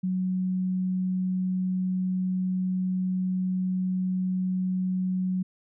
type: tone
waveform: sine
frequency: 185 Hz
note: F#3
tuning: in tune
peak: -24 dBFS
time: 0.03-5.43 s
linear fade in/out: 10 ms
effects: none

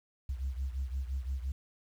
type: beating tone pair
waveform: sine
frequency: 64.9 / 70.7 Hz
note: C2 / C#2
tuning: -13 / +35 cents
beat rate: 5.8 Hz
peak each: -33 / -37 dBFS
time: 0.29-1.52 s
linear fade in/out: 5 ms
effects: tanh soft clip ceiling -28 dBFS + 10-bit

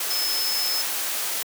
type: tone in noise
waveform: sine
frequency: 5200 Hz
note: E8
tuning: 24 cents flat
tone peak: -24 dBFS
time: 0.1-0.82 s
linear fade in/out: 5 ms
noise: white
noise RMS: -27 dBFS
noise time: 0-1.43 s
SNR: 0 dB
effects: high-pass 400 Hz 12 dB/octave

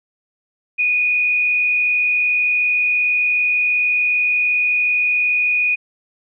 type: tone with frequency modulation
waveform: sine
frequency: 2467 Hz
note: D#7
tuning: 15 cents flat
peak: -14 dBFS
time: 0.78-5.76 s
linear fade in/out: 20 ms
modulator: 54.7 Hz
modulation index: 0.61
effects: none

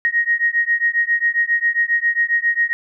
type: beating tone pair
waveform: sine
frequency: 1872 / 1879.4 Hz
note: A#6 / A#6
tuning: +7 / +14 cents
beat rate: 7.4 Hz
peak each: -18 dBFS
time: 0.05-2.73 s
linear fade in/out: 0 ms
effects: none

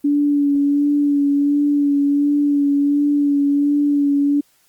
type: tone with vibrato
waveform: sine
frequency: 286.8 Hz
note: D4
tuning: 41 cents flat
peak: -13 dBFS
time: 0.04-4.41 s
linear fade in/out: 10 ms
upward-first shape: sine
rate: 1.4 Hz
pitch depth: 21 cents each way
effects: white hiss -58 dBFS RMS until 4.68 s + Opus 24 kbps

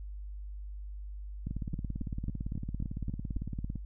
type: two click trains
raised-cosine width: 5 ms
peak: -23 / -24 dBFS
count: 8 / 41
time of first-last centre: 1.47-3.367 / 1.51-3.757 s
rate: 3.69 / 17.8 Hz
effects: noise-tail reverb RT60 0.1 s tail -24 dB re dry + added 50 Hz sine -39 dBFS peak until 3.85 s

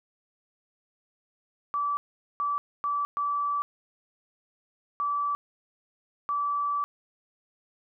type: tone bursts at uneven times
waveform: sine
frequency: 1156 Hz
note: D6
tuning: 28 cents flat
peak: -25 dBFS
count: 6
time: 1.74-1.97 / 2.4-2.58 / 2.84-3.05 / 3.17-3.62 / 5-5.35 / 6.29-6.84 s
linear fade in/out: 0 ms
effects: none

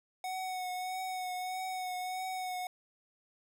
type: tone with vibrato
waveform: square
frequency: 740 Hz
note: F#5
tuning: in tune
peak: -36 dBFS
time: 0.24-2.67 s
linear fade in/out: 2 ms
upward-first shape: triangle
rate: 1.6 Hz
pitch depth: 28 cents each way
effects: none

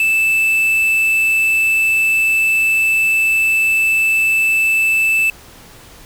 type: tone with quantisation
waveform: triangle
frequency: 2637 Hz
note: E7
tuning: in tune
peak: -10 dBFS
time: 0-5.3 s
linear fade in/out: 2 ms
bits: 5
effects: pink hiss -41 dBFS RMS until 6.05 s

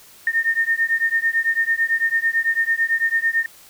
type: beating tone pair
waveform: sine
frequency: 1821 / 1830 Hz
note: A#6 / A#6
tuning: -41 / -32 cents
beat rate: 9 Hz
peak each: -20 dBFS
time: 0.27-3.46 s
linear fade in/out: 2 ms
effects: white hiss -47 dBFS RMS until 3.69 s

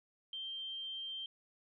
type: tone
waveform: sine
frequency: 3152 Hz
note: G7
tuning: 9 cents sharp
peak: -40 dBFS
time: 0.33-1.26 s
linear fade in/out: 2 ms
effects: none

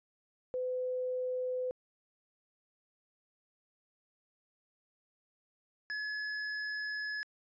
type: tone pair in turn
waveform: sine / square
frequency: 506 / 1702 Hz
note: B4 / G#6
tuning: +42 / +42 cents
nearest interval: octave + major sixth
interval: 2100 cents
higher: second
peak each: -32 / -36 dBFS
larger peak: first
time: 0.54-1.71 / 5.9-7.23 s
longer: second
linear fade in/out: 0 ms
effects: resampled to 16000 Hz

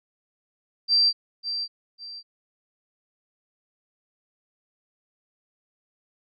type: tone with echo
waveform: sine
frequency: 4702 Hz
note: D8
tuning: 1 cent sharp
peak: -16 dBFS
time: 0.88-1.13 s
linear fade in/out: 50 ms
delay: 550 ms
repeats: 2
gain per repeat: -10 dB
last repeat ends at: 2.23 s
effects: none

